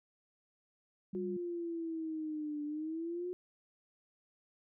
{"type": "tone", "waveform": "sine", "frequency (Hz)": 195.1, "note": "G3", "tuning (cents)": -8, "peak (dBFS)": -39, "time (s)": [1.13, 1.37], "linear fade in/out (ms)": 5}
{"type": "exponential two-way sweep", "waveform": "sine", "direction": "down then up", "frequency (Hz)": [364.3, 293.7, 364.3], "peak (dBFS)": -36, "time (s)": [1.15, 3.33], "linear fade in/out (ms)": 0, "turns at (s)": 2.64}
{"effects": []}